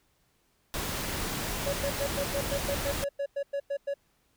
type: noise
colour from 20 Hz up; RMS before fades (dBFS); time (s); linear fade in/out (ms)
pink; -33; 0.74-3.04; 0
type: tone bursts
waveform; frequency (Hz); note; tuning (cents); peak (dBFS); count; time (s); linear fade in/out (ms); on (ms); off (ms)
triangle; 562; C#5; +24; -26; 14; 1.66-3.941; 10; 71; 99
effects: pink hiss -70 dBFS RMS until 4.36 s